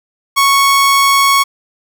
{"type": "tone", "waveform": "sawtooth", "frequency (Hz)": 1107, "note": "C#6", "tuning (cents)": -3, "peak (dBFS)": -4, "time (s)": [0.36, 1.44], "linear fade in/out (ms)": 20, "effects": []}